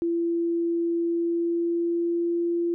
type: tone with pitch glide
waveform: sine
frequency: 338.4 to 342.3 Hz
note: E4 to F4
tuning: +45 to -35 cents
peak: -22 dBFS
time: 0.02-2.74 s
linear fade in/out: 0 ms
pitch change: +20 cents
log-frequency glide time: 1.01-2.43 s
effects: none